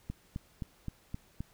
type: click train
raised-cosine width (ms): 5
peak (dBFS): -24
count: 6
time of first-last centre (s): 0.1-1.405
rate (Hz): 3.83
effects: pink hiss -64 dBFS RMS until 1.53 s